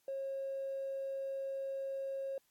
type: tone with tanh clipping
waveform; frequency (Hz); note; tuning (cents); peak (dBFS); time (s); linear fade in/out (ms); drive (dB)
triangle; 542; C#5; -39; -36; 0.08-2.38; 2; 1
effects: white hiss -75 dBFS RMS until 2.5 s + AAC 64 kbps